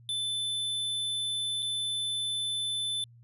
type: tone with dropouts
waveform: square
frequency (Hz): 3520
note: A7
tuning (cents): 0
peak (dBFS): -30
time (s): 0.09-3.04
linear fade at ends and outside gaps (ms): 1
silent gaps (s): 1.623-1.627
effects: added 118 Hz sine -52 dBFS peak until 3.23 s + resampled to 32000 Hz